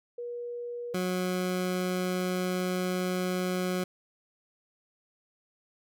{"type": "tone pair in turn", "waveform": ["sine", "20% pulse"], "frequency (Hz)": [480, 182.52], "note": ["B4", "F#3"], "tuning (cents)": [-49, -23], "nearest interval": "octave + perfect fourth", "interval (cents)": 1674, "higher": "first", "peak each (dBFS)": [-34, -23], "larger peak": "second", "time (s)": [[0.18, 0.94], [0.94, 3.84]], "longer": "second", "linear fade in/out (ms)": 5, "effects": []}